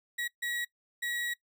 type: tone bursts at uneven times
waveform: 35% pulse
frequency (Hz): 1914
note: A#6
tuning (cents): +45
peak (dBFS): -30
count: 3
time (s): 0.18-0.28 / 0.42-0.65 / 1.02-1.34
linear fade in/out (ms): 10
effects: noise-tail reverb RT60 0.1 s tail -21 dB re dry